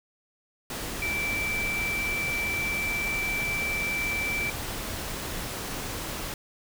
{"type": "tone in noise", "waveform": "sine", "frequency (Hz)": 2331, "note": "D7", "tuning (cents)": -14, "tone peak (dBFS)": -27, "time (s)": [1.02, 4.5], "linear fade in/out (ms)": 2, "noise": "pink", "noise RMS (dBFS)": -34, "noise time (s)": [0.7, 6.34], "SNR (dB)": 4, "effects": []}